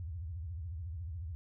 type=tone with vibrato; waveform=sine; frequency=82.9 Hz; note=E2; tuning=10 cents sharp; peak=-38 dBFS; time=0-1.35 s; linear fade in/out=0 ms; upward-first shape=sine; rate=14 Hz; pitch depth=230 cents each way; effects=none